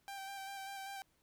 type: tone with vibrato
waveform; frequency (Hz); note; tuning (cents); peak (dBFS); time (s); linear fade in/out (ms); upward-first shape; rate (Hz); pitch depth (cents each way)
sawtooth; 784; G5; 0; -40; 0.08-1.02; 0; square; 5.1; 17
effects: pink hiss -75 dBFS RMS until 1.22 s